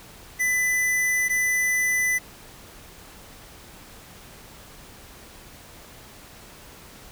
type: tone pair in turn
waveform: square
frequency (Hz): 2000 / 2000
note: B6 / B6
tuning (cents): +21 / +21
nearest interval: unison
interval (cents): 0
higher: neither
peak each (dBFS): -21 / -21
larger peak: neither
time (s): 0.39-1.29 / 1.29-2.19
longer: neither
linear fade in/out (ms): 20
effects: pink hiss -46 dBFS RMS until 7.11 s